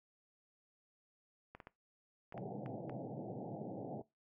clicks, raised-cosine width 0.5 ms, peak -35 dBFS, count 7, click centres 1.55 / 1.602 / 1.671 / 2.324 / 2.378 / 2.661 / 2.896 s
pink band-pass noise, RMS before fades -45 dBFS, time 2.34-4.02 s, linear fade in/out 5 ms, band 110 to 820 Hz, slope 96 dB/octave
effects noise-tail reverb RT60 0.2 s tail -20 dB re dry

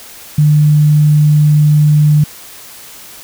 sine tone, 150 Hz, D3, 37 cents sharp, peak -5 dBFS, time 0.38-2.24 s, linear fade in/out 5 ms, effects white hiss -34 dBFS RMS until 3.23 s

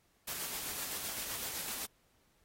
white noise with tremolo, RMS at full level -39 dBFS, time 0.27-1.86 s, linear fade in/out 10 ms, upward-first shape square, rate 7.8 Hz, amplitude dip 25%, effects pink hiss -72 dBFS RMS until 2.44 s + AAC 48 kbps

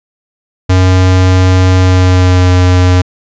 square tone with pitch glide, 92.5 to 90.7 Hz, F#2 to F#2, 0 to -34 cents, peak -5 dBFS, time 0.69-3.02 s, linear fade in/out 10 ms, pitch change -34 cents, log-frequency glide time 1.78-2.52 s, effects resampled to 16000 Hz

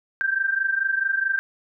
sine tone pair together, 1568 / 1592.6 Hz, G6 / G6, 0 / +27 cents, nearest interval unison, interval 27 cents, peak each -22 / -25 dBFS, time 0.21-1.39 s, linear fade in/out 0 ms, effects none

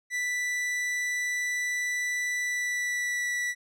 45% pulse tone with pitch glide, 1975.5 to 1956.2 Hz, B6 to B6, 0 to -17 cents, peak -27 dBFS, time 0.1-3.55 s, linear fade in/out 50 ms, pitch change -17 cents, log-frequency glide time 2.4-3.28 s, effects low-pass 9000 Hz 12 dB/octave

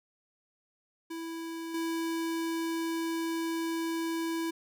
square tone with level steps, 329.6 Hz, E4, in tune, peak -37 / -31 dBFS, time 1.1-4.51 s, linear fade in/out 10 ms, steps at 1.74 s, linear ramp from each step 5 ms, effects none

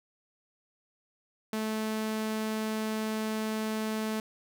sawtooth tone, 217.9 Hz, A3, 17 cents flat, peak -26 dBFS, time 1.53-4.2 s, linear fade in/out 2 ms, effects none

